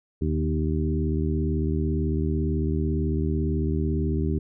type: harmonic tone with a mistuned harmonic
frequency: 78 Hz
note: D#2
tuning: 5 cents sharp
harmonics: 1 / 2 / 3 / 4 / 5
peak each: -25 / -28 / -30 / -31 / -32 dBFS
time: 0.21-4.39 s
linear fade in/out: 10 ms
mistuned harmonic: 2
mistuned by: -22 cents
effects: none